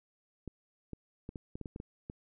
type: clicks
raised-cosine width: 3 ms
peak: -28 dBFS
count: 10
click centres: 0.477 / 0.933 / 1.291 / 1.358 / 1.555 / 1.613 / 1.658 / 1.761 / 1.801 / 2.099 s
effects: none